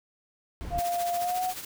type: noise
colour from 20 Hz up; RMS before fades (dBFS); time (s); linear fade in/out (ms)
brown; -35; 0.61-0.79; 0
type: tone with pitch glide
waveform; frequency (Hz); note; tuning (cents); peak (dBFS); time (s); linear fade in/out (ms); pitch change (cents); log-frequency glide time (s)
sine; 698.5 to 736.2; F5 to F#5; 0 to -9; -26; 0.7-1.54; 50; +91; 1.18-1.42
type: noise with tremolo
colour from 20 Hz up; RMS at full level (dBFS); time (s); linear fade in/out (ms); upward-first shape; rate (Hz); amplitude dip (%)
white; -36; 0.78-1.65; 5; sine; 14; 60
effects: none